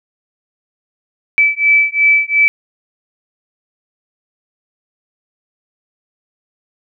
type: beating tone pair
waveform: sine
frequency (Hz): 2308 / 2310.8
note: D7 / D7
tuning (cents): -31 / -29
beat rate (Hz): 2.8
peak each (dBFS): -12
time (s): 1.38-2.48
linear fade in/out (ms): 0
effects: none

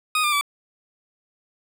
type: tone with pitch steps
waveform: 20% pulse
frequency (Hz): 1244.5 / 1197.9 / 1153.1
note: D#6 / D6 / D6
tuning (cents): 0 / +34 / -32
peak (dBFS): -14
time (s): 0.15-0.411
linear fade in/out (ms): 2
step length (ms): 87
effects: none

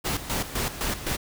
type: noise with tremolo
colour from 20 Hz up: pink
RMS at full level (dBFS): -27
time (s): 0.04-1.17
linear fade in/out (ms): 20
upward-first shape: square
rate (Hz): 3.9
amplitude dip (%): 70
effects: none

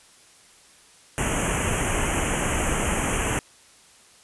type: band-stop noise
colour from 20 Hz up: pink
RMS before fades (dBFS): -24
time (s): 1.18-3.39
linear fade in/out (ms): 0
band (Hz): 3100 to 6200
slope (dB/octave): 96
effects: white hiss -53 dBFS RMS until 4.23 s + resampled to 24000 Hz

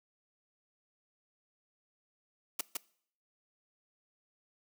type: noise with echo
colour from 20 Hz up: white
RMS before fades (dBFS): -33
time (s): 2.59-2.61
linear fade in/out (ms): 5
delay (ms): 160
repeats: 1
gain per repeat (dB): -2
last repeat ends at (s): 2.77
effects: noise-tail reverb RT60 0.6 s tail -22 dB re dry + high-pass 200 Hz 12 dB/octave

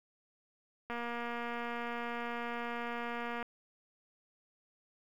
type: click train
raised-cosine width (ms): 0.5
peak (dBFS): -25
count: 600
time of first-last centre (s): 0.9-3.427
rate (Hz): 237
effects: 10-bit

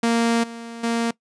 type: tone with level steps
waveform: sawtooth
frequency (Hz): 232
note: A#3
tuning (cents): -8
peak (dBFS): -13 / -29 / -16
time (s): 0.03-1.11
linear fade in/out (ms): 5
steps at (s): 0.43 / 0.83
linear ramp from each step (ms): 10
effects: noise-tail reverb RT60 0.1 s tail -21 dB re dry + resampled to 22050 Hz

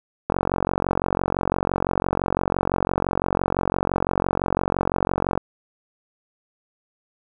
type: click train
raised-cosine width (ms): 1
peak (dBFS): -6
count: 234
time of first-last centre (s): 0.3-5.376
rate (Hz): 45.9
effects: 8-bit

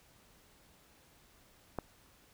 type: click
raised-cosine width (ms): 1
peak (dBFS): -21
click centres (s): 1.787
effects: pink hiss -64 dBFS RMS until 2.33 s

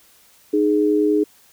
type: tone pair together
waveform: sine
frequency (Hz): 307.5 / 417.6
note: D#4 / G#4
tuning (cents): -20 / +10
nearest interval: perfect fourth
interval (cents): 530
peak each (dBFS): -17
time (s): 0.53-1.24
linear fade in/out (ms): 10
effects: white hiss -53 dBFS RMS until 1.52 s

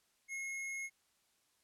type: tone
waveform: square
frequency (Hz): 2164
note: C#7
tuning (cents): -42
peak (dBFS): -40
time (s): 0.28-0.9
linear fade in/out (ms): 50
effects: white hiss -75 dBFS RMS until 1.63 s + low-pass 11000 Hz 12 dB/octave

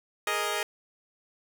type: chord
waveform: 10% pulse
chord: Ab suspended second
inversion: none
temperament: equal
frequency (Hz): 415.3 / 466.2 / 622.3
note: Ab4 / Bb4 / Eb5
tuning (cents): 0 / 0 / 0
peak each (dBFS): -23 / -25 / -23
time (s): 0.27-0.63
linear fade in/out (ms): 2
effects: none

